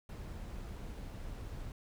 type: noise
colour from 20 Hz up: brown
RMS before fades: -44 dBFS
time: 0.09-1.72 s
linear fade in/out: 2 ms
effects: none